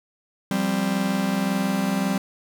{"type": "chord", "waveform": "45% pulse", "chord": "F suspended second", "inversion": "none", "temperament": "just", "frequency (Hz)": [174.61, 196.44, 261.9], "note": ["F3", "G3", "C4"], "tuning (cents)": [0, 4, 2], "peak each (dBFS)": [-29, -23, -28], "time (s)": [0.51, 2.18], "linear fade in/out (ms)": 2, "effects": []}